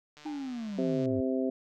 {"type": "click train", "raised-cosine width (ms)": 0.2, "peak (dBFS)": -34, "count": 133, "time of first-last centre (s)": [0.17, 1.056], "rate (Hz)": 149}
{"type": "linear sweep", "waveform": "triangle", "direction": "down", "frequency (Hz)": [311.1, 92.5], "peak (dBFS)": -32, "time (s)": [0.25, 1.21], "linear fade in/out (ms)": 10}
{"type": "tone with exponential decay", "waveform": "triangle", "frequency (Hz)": 808, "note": "G#5", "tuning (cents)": -48, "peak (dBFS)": -38, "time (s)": [0.26, 0.58], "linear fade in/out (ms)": 1, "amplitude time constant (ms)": 68}
{"type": "harmonic tone", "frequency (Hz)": 130.81, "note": "C3", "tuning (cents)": 0, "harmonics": [2, 3, 4, 5], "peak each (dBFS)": [-29, -33, -35, -37], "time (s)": [0.78, 1.5], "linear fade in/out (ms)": 5}
{"effects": []}